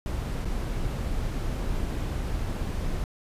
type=noise with dropouts; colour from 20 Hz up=brown; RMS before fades=-29 dBFS; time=0.06-3.04 s; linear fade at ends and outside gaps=1 ms; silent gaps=0.448-0.453 s; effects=resampled to 32000 Hz